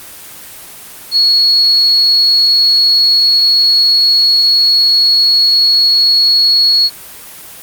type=tone; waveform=sine; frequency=4344 Hz; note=C#8; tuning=36 cents flat; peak=-6 dBFS; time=1.11-6.9 s; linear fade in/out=50 ms; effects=white hiss -32 dBFS RMS until 7.62 s + Opus 24 kbps